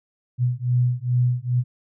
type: beating tone pair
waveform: sine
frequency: 122.5 / 124.9 Hz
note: B2 / B2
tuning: -14 / +20 cents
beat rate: 2.4 Hz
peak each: -21 dBFS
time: 0.38-1.64 s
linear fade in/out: 50 ms
effects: none